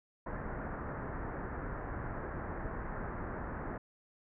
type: low-pass noise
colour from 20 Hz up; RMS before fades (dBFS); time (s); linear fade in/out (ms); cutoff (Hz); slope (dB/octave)
pink; -40; 0.26-3.78; 5; 1800; 48
effects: none